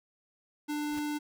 square tone, 296.9 Hz, D4, 19 cents sharp, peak -32 dBFS, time 0.68-1.19 s, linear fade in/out 20 ms
pink noise with exponential growth, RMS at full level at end -42 dBFS, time 0.83-0.99 s, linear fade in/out 2 ms, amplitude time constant 34 ms
effects none

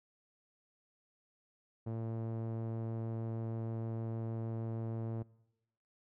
sawtooth tone with low-pass filter, 113.3 Hz, A#2, 49 cents flat, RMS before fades -39 dBFS, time 1.86-5.23 s, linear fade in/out 10 ms, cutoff 630 Hz, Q 0.74, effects noise-tail reverb RT60 1.0 s tail -23 dB re dry

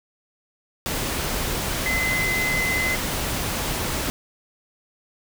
sine tone in noise, 2044 Hz, C7, 41 cents flat, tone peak -22 dBFS, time 1.86-2.95 s, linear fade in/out 0 ms, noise pink, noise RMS -26 dBFS, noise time 0.86-4.1 s, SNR +1 dB, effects none

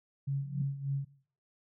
sine tone with tremolo, 138.59 Hz, C#3, in tune, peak -28 dBFS, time 0.27-1.05 s, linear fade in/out 10 ms, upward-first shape sine, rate 3.4 Hz, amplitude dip 75%
sine tone with exponential growth, 178.2 Hz, F3, 35 cents sharp, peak -32 dBFS, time 0.3-0.62 s, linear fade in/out 5 ms, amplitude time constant 69 ms
effects noise-tail reverb RT60 0.5 s tail -17 dB re dry

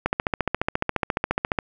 click train, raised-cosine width 0.5 ms, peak -6 dBFS, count 23, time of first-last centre 0.06-1.588 s, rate 14.4 Hz, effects none

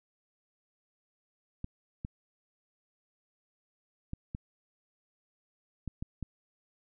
clicks, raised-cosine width 5 ms, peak -24 dBFS, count 7, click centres 1.644 / 2.049 / 4.134 / 4.349 / 5.877 / 6.025 / 6.227 s, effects none

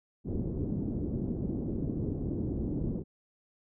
white low-pass noise, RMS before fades -33 dBFS, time 0.24-3.04 s, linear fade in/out 50 ms, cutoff 330 Hz, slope 24 dB/octave, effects none

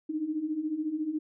sine beating tone pair, 298.4 / 312.4 Hz, D4 / D#4, +28 / +7 cents, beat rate 14 Hz, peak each -35 / -30 dBFS, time 0.09-1.19 s, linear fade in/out 10 ms, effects none

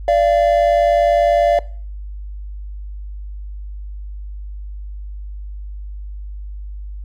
triangle tone pair together, 585 / 685 Hz, D5 / F5, -7 / -34 cents, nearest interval minor third, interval 273 cents, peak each -12 dBFS, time 0.08-1.59 s, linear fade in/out 2 ms, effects noise-tail reverb RT60 0.5 s tail -21 dB re dry + added 50 Hz sine -27 dBFS peak until 7.04 s

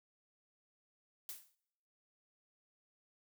blue noise with exponential decay, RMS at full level -42 dBFS, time 1.29-1.55 s, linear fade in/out 1 ms, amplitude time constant 55 ms, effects noise-tail reverb RT60 0.9 s tail -26 dB re dry

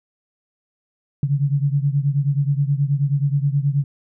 sine beating tone pair, 138.7 / 148.1 Hz, C#3 / D3, +1 / +15 cents, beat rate 9.4 Hz, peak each -18 / -21 dBFS, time 1.23-3.84 s, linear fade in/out 2 ms, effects none

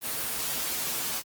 white noise with comb filter, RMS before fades -31 dBFS, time 0.01-1.23 s, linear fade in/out 50 ms, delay 10 ms, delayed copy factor -0.7, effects high-pass 60 Hz 12 dB/octave + Opus 24 kbps

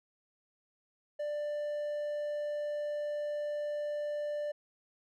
triangle tone, 591 Hz, D5, 11 cents sharp, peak -31 dBFS, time 1.19-4.52 s, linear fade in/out 10 ms, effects none

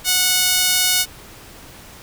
sawtooth tone with high-pass filter, 734 Hz, F#5, 14 cents flat, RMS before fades -17 dBFS, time 0.04-1.06 s, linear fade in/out 50 ms, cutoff 3400 Hz, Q 0.7, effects pink hiss -41 dBFS RMS until 2.02 s

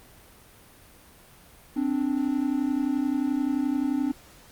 triangle tone pair together, 261.6 / 293.1 Hz, C4 / D4, 0 / -3 cents, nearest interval major second, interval 197 cents, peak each -24 dBFS, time 1.76-4.12 s, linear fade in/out 10 ms, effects pink hiss -52 dBFS RMS until 4.51 s + Opus 32 kbps

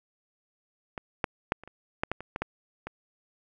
clicks, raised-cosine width 0.5 ms, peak -20 / -10 / -9 / -30 / -30 / -11 / -14 / -24 / -17 / -14 / -21 dBFS, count 11, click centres 0.978 / 1.242 / 1.521 / 1.636 / 1.676 / 2.035 / 2.116 / 2.206 / 2.361 / 2.42 / 2.87 s, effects none

